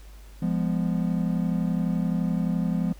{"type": "tone cluster", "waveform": "triangle", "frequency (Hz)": [173.2, 204.9, 247.8], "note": ["F3", "G#3", "B3"], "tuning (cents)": [-14, -23, 6], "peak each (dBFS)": [-23, -26, -28], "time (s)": [0.42, 2.93], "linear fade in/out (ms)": 5, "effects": ["added 50 Hz sine -43 dBFS peak until 2.99 s", "pink hiss -55 dBFS RMS until 2.99 s"]}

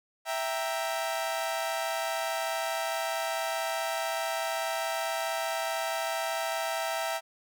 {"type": "chord", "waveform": "sawtooth", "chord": "E diminished", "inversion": "none", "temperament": "equal", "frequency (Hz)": [659.3, 784, 932.3], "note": ["E5", "G5", "Bb5"], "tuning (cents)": [0, 0, 0], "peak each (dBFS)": [-28, -31, -33], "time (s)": [0.25, 7.21], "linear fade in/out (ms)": 50, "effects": []}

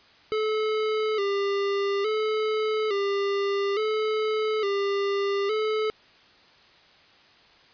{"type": "tone with vibrato", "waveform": "square", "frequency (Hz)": 415.3, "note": "G#4", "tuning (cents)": 0, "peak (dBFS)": -24, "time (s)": [0.32, 5.9], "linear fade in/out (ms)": 0, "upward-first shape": "square", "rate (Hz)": 0.58, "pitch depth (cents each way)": 70, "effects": ["white hiss -55 dBFS RMS until 7.73 s", "resampled to 11025 Hz"]}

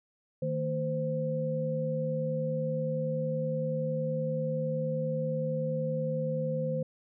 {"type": "tone cluster", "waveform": "sine", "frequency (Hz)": [155.5, 226.1, 517], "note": ["D#3", "A3", "C5"], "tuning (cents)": [-1, 47, -21], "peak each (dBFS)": [-32, -38, -31], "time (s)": [0.42, 6.83], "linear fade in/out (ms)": 5, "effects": []}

